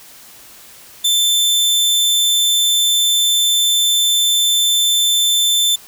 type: tone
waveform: sawtooth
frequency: 3540 Hz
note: A7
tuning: 10 cents sharp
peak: -9 dBFS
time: 1.04-5.76 s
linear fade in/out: 10 ms
effects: white hiss -41 dBFS RMS until 5.87 s